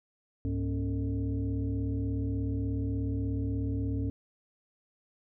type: tone with frequency modulation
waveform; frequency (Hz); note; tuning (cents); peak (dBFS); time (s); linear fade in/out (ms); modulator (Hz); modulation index
sine; 104.3; G#2; +8; -28; 0.45-4.1; 0; 172; 1.2
effects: none